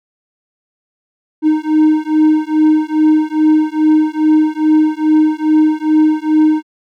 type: beating tone pair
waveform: triangle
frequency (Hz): 308.4 / 310.8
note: D#4 / D#4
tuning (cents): -15 / -2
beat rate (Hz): 2.4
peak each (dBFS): -10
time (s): 1.42-6.63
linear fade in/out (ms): 50
effects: none